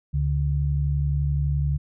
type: tone pair together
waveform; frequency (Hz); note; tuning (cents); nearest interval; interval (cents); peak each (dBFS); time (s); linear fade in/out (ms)
sine; 71.6 / 143.3; D2 / D3; -43 / -42; octave; 1201; -23; 0.13-1.78; 20
effects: none